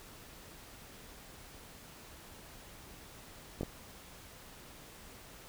clicks, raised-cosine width 2 ms, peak -22 dBFS, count 2, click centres 3.61 / 3.632 s, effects pink hiss -53 dBFS RMS until 5.48 s

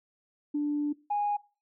sine tone pair in turn, 293.7 / 824.3 Hz, D4 / G#5, 0 / -13 cents, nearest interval octave + tritone, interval 1787 cents, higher second, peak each -25 dBFS, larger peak neither, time 0.54-0.93 / 1.1-1.37 s, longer first, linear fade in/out 10 ms, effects noise-tail reverb RT60 0.3 s tail -20 dB re dry + tanh soft clip ceiling -21 dBFS

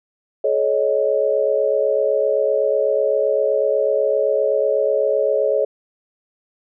sine chord, Ab suspended fourth, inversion none, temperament equal with one note detuned, 425.5 / 554.4 / 622.3 Hz, Ab4 / Db5 / Eb5, +42 / 0 / 0 cents, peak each -20 / -18 / -21 dBFS, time 0.44-5.65 s, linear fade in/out 5 ms, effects none

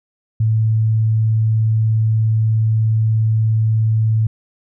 sine tone, 110.4 Hz, A2, 6 cents sharp, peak -12 dBFS, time 0.4-4.27 s, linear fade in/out 5 ms, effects none

